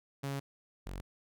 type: tone pair in turn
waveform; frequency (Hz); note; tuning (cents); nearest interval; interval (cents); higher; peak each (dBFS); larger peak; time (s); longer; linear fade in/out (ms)
sawtooth; 138.59 / 46.25; C#3 / F#1; 0 / 0; octave + perfect fifth; 1900; first; -31 / -36; first; 0.23-0.4 / 0.86-1.01; first; 10
effects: none